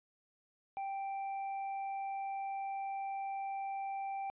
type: tone with hard clipping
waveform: sine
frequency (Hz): 784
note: G5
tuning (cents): 0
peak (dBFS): -38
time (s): 0.77-4.3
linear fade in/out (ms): 0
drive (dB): 4
effects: resampled to 8000 Hz